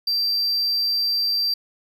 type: tone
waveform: triangle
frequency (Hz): 4699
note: D8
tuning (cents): 0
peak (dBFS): -18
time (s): 0.07-1.54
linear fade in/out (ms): 5
effects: none